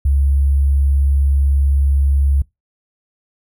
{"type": "tone with sample-and-hold", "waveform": "sine", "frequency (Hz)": 69.3, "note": "C#2", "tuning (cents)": 0, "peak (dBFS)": -11, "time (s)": [0.05, 2.42], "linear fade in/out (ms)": 5, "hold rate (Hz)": 11025, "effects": ["noise-tail reverb RT60 0.2 s tail -24 dB re dry"]}